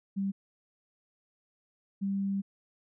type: tone pair in turn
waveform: sine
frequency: 196 / 196.79 Hz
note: G3 / G3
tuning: 0 / +7 cents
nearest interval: unison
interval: 7 cents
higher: second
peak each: -28 dBFS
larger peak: neither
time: 0.16-0.32 / 2.01-2.42 s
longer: second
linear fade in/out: 20 ms
effects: none